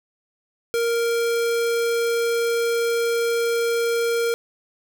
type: tone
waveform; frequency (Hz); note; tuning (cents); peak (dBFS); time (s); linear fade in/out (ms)
square; 466.2; A#4; 0; -20; 0.74-4.34; 0
effects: none